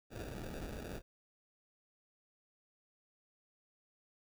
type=noise with sample-and-hold; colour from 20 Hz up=pink; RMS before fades=-44 dBFS; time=0.1-1.02 s; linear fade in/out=50 ms; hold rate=1050 Hz; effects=none